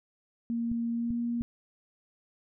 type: tone with pitch glide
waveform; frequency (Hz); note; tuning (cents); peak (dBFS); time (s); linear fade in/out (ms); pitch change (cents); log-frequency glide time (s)
sine; 233.1 to 236.6; A#3 to A#3; 0 to +26; -28; 0.5-1.42; 0; +26; 0.92-1.19
type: clicks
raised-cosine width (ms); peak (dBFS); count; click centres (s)
5; -27; 3; 0.716 / 1.106 / 1.41
effects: none